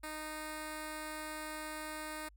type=tone with notch filter; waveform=5% pulse; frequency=308.6 Hz; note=D#4; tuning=14 cents flat; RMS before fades=-43 dBFS; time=0.03-2.29 s; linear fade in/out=10 ms; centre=3100 Hz; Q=1.4; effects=added 50 Hz sine -58 dBFS peak until 2.36 s